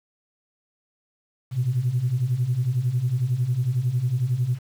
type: beating tone pair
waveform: sine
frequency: 117.3 / 128.3 Hz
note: A#2 / C3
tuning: +11 / -34 cents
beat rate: 11 Hz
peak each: -25 / -21 dBFS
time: 1.51-4.59 s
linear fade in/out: 50 ms
effects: tanh soft clip ceiling -14 dBFS + 8-bit